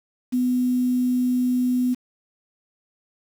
sine tone with quantisation, 250 Hz, B3, 21 cents sharp, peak -18 dBFS, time 0.32-1.95 s, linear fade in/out 20 ms, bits 7, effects none

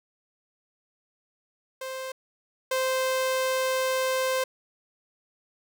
sawtooth tone pair in turn, 523.3 / 520.6 Hz, C5 / C5, 0 / -9 cents, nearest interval unison, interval 9 cents, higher first, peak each -29 / -20 dBFS, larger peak second, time 1.81-2.12 / 2.71-4.44 s, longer second, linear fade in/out 5 ms, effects none

